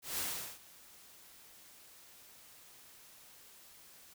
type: noise with ADSR envelope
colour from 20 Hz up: white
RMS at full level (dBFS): -36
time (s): 0.02-4.14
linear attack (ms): 160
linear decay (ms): 400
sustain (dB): -22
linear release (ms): 12
effects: none